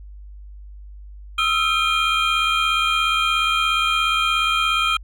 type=tone cluster; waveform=triangle; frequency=1274 / 1351 / 2425 / 3186 Hz; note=D#6 / E6 / D#7 / G7; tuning=+41 / +42 / -45 / +27 cents; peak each=-21 dBFS; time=1.38-4.97 s; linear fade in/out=5 ms; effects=added 50 Hz sine -36 dBFS peak until 5.03 s